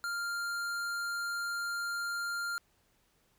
sine tone with tanh clipping, 1396.9 Hz, F6, in tune, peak -35 dBFS, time 0.04-2.58 s, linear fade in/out 0 ms, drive 18 dB, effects pink hiss -71 dBFS RMS until 3.38 s

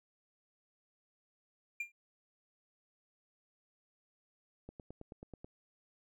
triangle tone with exponential decay, 2392 Hz, D7, 31 cents sharp, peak -31 dBFS, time 1.8-1.92 s, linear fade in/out 5 ms, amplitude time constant 26 ms
click train, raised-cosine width 2 ms, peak -34 dBFS, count 8, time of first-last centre 4.69-5.445 s, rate 9.27 Hz
effects none

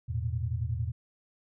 sine chord, E suspended fourth, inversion none, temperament equal with one note detuned, 82.41 / 110 / 120.86 Hz, E2 / A2 / B2, 0 / 0 / -37 cents, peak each -33 dBFS, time 0.08-0.92 s, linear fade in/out 20 ms, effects none

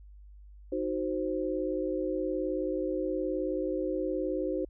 sine chord, C diminished, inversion first, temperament equal, 311.1 / 370 / 523.3 Hz, Eb4 / Gb4 / C5, 0 / 0 / 0 cents, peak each -33 dBFS, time 0.72-4.65 s, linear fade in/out 5 ms, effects added 50 Hz sine -48 dBFS peak until 4.69 s

